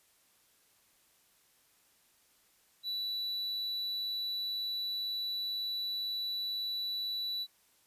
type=tone; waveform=triangle; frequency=3951 Hz; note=B7; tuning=in tune; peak=-32 dBFS; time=2.83-7.47 s; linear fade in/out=50 ms; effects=white hiss -68 dBFS RMS until 7.86 s + resampled to 32000 Hz